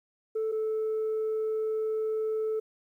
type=tone pair in turn; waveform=sine; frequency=440 / 437 Hz; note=A4 / A4; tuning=0 / -12 cents; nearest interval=unison; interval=12 cents; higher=first; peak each=-25 dBFS; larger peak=neither; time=0.35-0.52 / 0.52-2.6 s; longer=second; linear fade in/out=10 ms; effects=tanh soft clip ceiling -25 dBFS + 11-bit